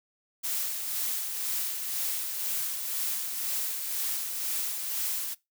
blue noise with tremolo, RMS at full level -30 dBFS, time 0.43-5.35 s, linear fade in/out 20 ms, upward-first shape sine, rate 2 Hz, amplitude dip 40%, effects noise-tail reverb RT60 0.2 s tail -21 dB re dry

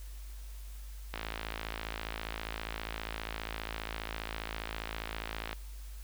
click train, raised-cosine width 0.3 ms, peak -20 dBFS, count 242, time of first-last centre 1.14-5.53 s, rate 54.9 Hz, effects added 50 Hz sine -42 dBFS peak until 6.03 s + white hiss -57 dBFS RMS until 6.03 s

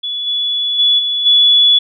sine tone with level steps, 3419 Hz, G#7, 50 cents sharp, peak -18 / -14 / -8 / -14 / -6 dBFS, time 0.03-1.79 s, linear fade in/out 10 ms, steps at 0.26 / 0.78 / 0.98 / 1.25 s, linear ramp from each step 20 ms, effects none

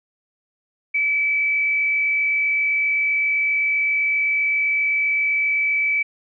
sine tone with frequency modulation, 2300 Hz, D7, 37 cents flat, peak -17 dBFS, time 0.94-6.03 s, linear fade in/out 10 ms, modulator 52.3 Hz, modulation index 0.51, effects none

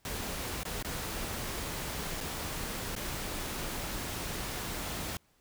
pink noise with dropouts, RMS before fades -37 dBFS, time 0.05-5.17 s, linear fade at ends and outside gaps 1 ms, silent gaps 0.633-0.652 / 0.826-0.847 / 2.205-2.209 / 2.952-2.963 s, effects pink hiss -69 dBFS RMS until 5.4 s

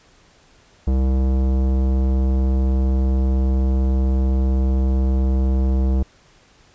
sine tone with tanh clipping, 65.41 Hz, C2, in tune, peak -17 dBFS, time 0.87-6.03 s, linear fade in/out 5 ms, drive 17 dB, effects pink hiss -53 dBFS RMS until 6.74 s + resampled to 16000 Hz

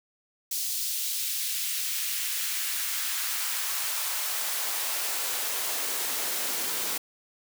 white noise with high-pass filter sweep, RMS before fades -30 dBFS, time 0.51-6.98 s, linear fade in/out 5 ms, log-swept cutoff 4500 to 230 Hz, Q 0.96, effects none

